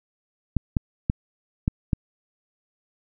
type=clicks; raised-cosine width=5 ms; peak=-8 dBFS; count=5; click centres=0.567 / 0.768 / 1.099 / 1.679 / 1.932 s; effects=none